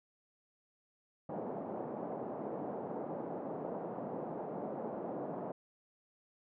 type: band-pass noise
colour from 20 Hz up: white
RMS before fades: -41 dBFS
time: 1.29-5.52 s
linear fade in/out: 5 ms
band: 160 to 740 Hz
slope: 24 dB/octave
effects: none